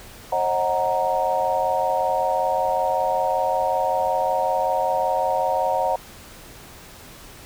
sine chord, C half-diminished seventh, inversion none, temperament equal with one note detuned, 537 / 622.3 / 740 / 932.3 Hz, C5 / Eb5 / Gb5 / Bb5, +45 / 0 / 0 / 0 cents, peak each -25 / -26 / -23 / -24 dBFS, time 0.32-5.96 s, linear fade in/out 5 ms, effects pink hiss -43 dBFS RMS until 7.45 s

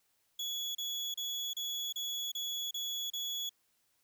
35% pulse tone bursts, 3380 Hz, G#7, 30 cents sharp, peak -33 dBFS, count 8, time 0.39-3.494 s, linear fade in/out 5 ms, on 360 ms, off 32 ms, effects white hiss -75 dBFS RMS until 4.03 s

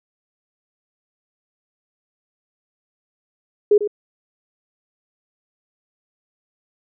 sine tone with echo, 415.3 Hz, G#4, in tune, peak -9 dBFS, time 3.71-3.78 s, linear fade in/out 5 ms, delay 96 ms, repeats 1, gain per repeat -10 dB, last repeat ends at 3.876 s, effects none

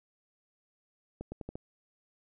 accelerating click train, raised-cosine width 2 ms, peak -26 dBFS, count 5, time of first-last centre 1.21-1.555 s, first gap 110 ms, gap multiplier 0.84, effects none

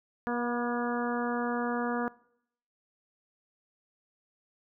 harmonic tone with a mistuned harmonic, 240 Hz, B3, 49 cents flat, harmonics 1 / 2 / 3 / 4 / 5 / 6 / 7, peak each -32 / -35 / -37 / -38 / -39 / -40 / -40 dBFS, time 0.27-2.08 s, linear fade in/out 0 ms, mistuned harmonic 4, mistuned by +18 cents, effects noise-tail reverb RT60 0.7 s tail -22 dB re dry

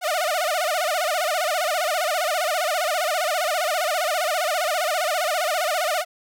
sawtooth tone with vibrato, 665 Hz, E5, 15 cents sharp, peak -17 dBFS, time 0.01-6.05 s, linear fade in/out 50 ms, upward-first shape sine, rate 15 Hz, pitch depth 200 cents each way, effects none

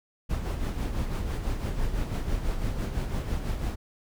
brown noise with tremolo, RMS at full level -27 dBFS, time 0.29-3.76 s, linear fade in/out 20 ms, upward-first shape sine, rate 6 Hz, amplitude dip 50%, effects none

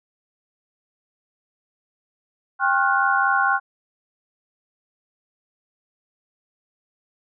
sine tone cluster, 793 / 1079 / 1406 / 1490 Hz, G5 / C#6 / F6 / F#6, +20 / -47 / +11 / +12 cents, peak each -22 dBFS, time 2.59-3.6 s, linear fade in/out 50 ms, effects none

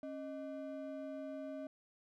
triangle ring-modulated tone, 446.7 Hz, A4, 26 cents sharp, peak -37 dBFS, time 0.03-1.67 s, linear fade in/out 2 ms, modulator 174 Hz, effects none

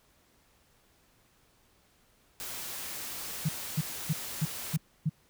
white noise, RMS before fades -39 dBFS, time 2.4-4.76 s, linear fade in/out 0 ms
sine tone bursts, 155.56 Hz, D#3, in tune, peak -24 dBFS, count 6, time 3.45-5.096 s, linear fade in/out 10 ms, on 41 ms, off 280 ms
effects pink hiss -66 dBFS RMS until 5.29 s

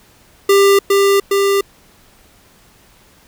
square tone with echo, 397 Hz, G4, 22 cents sharp, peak -8 dBFS, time 0.49-0.79 s, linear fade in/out 5 ms, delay 410 ms, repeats 2, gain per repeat -2 dB, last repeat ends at 1.61 s, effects pink hiss -49 dBFS RMS until 3.27 s

